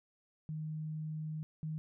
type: tone pair in turn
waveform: sine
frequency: 155.4 / 156.3 Hz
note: D#3 / D#3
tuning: -2 / +8 cents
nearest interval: unison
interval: 10 cents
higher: second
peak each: -37 / -36 dBFS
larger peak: second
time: 0.49-1.43 / 1.63-1.78 s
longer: first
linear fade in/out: 0 ms
effects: none